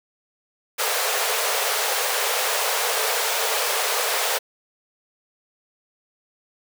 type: high-pass noise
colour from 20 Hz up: pink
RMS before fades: -23 dBFS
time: 0.78-4.39 s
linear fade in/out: 20 ms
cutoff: 420 Hz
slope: 96 dB/octave
effects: none